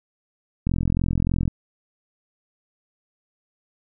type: click train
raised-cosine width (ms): 5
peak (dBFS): -10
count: 36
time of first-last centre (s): 0.67-1.478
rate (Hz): 43.3
effects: none